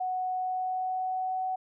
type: tone with pitch glide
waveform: sine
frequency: 740 to 749 Hz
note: F#5 to F#5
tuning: 0 to +21 cents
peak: -28 dBFS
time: 0-1.56 s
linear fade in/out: 10 ms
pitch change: +21 cents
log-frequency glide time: 0.35-1.44 s
effects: none